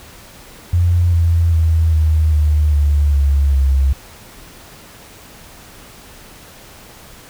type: tone with pitch steps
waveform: sine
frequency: 87.31 / 84.19 / 81.18 / 78.28 / 75.48 / 72.79 / 70.18 / 67.68 Hz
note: F2 / E2 / E2 / D#2 / D2 / D2 / C#2 / C#2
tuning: 0 / +37 / -26 / +11 / +48 / -15 / +22 / -41 cents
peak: -10 dBFS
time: 0.73-3.93 s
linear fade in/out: 5 ms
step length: 400 ms
effects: pink hiss -40 dBFS RMS until 7.29 s